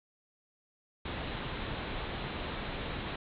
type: low-pass noise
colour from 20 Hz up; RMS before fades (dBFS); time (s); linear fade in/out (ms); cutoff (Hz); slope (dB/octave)
pink; -38; 1.05-3.16; 5; 4000; 96
effects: none